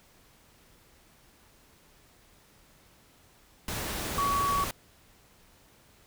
sine tone in noise, 1128 Hz, C#6, 30 cents sharp, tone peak -25 dBFS, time 4.18-4.64 s, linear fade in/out 2 ms, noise pink, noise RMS -34 dBFS, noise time 3.68-4.71 s, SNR +6 dB, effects pink hiss -60 dBFS RMS until 6.06 s

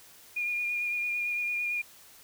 sine tone with vibrato, 2428 Hz, D#7, 43 cents flat, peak -28 dBFS, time 0.36-1.82 s, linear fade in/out 10 ms, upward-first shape sine, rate 8.9 Hz, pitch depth 20 cents each way, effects white hiss -54 dBFS RMS until 2.23 s

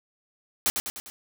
white noise with echo, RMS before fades -23 dBFS, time 0.66-0.7 s, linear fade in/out 0 ms, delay 100 ms, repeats 4, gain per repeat -5 dB, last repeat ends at 1.1 s, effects none

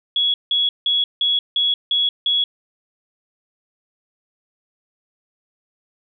sine tone bursts, 3356 Hz, G#7, 17 cents sharp, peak -15 dBFS, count 7, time 0.16-2.44 s, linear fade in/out 2 ms, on 180 ms, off 170 ms, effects none

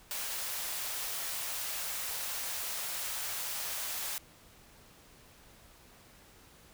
white high-pass noise, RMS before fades -37 dBFS, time 0.11-4.18 s, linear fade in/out 0 ms, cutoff 520 Hz, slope 24 dB/octave, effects pink hiss -58 dBFS RMS until 6.73 s

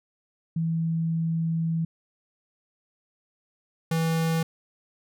sine / square tone pair in turn, 163.9 / 163.23 Hz, E3 / E3, -10 / -17 cents, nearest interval unison, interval 7 cents, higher first, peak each -23 dBFS, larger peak neither, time 0.56-1.85 / 3.91-4.43 s, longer first, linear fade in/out 5 ms, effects none

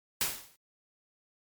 white noise with exponential decay, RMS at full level -26 dBFS, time 0.21-0.56 s, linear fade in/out 2 ms, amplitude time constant 76 ms, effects MP3 96 kbps

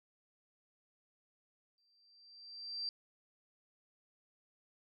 sine tone with exponential growth, 4699 Hz, D8, in tune, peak -35 dBFS, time 1.78-2.89 s, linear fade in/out 1 ms, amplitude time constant 240 ms, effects none

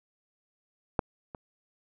clicks, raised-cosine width 1 ms, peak -10 / -26 dBFS, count 2, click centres 0.992 / 1.348 s, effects none

